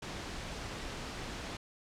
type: noise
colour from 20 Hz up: pink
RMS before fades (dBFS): -41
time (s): 0.02-1.57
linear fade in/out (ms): 5
effects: low-pass 6000 Hz 12 dB/octave